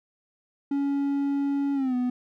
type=tone with pitch glide; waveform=triangle; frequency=280.5 to 248.5 Hz; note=C#4 to B3; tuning=+21 to +11 cents; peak=-21 dBFS; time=0.71-2.1 s; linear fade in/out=5 ms; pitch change=-210 cents; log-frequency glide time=1.74-1.95 s; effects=none